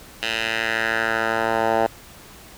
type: tone with band-pass filter sweep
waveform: 10% pulse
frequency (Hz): 112.8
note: A2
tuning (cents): +44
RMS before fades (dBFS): -22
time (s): 0.22-1.87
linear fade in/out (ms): 10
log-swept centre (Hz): 2900 to 790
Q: 2.1
effects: pink hiss -44 dBFS RMS until 2.57 s